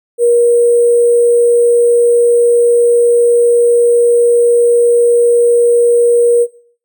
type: tone with sample-and-hold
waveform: sine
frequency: 476.1 Hz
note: A#4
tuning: 37 cents sharp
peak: -6 dBFS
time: 0.18-6.47 s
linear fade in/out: 50 ms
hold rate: 8820 Hz
effects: noise-tail reverb RT60 0.5 s tail -20 dB re dry